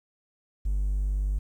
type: tone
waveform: triangle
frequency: 49.55 Hz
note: G1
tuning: 19 cents sharp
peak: -21 dBFS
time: 0.65-1.39 s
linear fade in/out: 10 ms
effects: tanh soft clip ceiling -18 dBFS + 10-bit